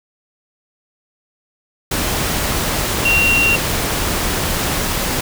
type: tone in noise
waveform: sine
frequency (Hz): 2751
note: F7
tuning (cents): -27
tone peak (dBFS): -12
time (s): 3.05-3.56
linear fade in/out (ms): 5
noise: pink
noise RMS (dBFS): -19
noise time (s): 1.91-5.21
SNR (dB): +4
effects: none